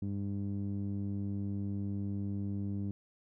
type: tone with low-pass filter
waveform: sawtooth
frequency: 100 Hz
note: G2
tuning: 35 cents sharp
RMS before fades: -36 dBFS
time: 0.02-2.91 s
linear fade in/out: 0 ms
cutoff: 250 Hz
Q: 2.6
effects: none